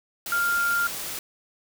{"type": "tone in noise", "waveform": "sine", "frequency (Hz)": 1396.9, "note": "F6", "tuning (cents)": 0, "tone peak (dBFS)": -21, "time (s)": [0.32, 0.87], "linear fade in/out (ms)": 2, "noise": "white", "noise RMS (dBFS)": -33, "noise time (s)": [0.26, 1.19], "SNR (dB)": 9, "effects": []}